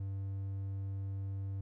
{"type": "tone", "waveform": "triangle", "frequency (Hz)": 97.6, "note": "G2", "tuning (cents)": -7, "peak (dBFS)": -34, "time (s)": [0, 1.61], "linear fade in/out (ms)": 5, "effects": []}